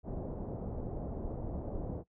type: low-pass noise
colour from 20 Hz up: pink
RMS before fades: -39 dBFS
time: 0.03-2.04 s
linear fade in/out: 50 ms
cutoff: 680 Hz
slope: 24 dB/octave
effects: noise-tail reverb RT60 0.1 s tail -20 dB re dry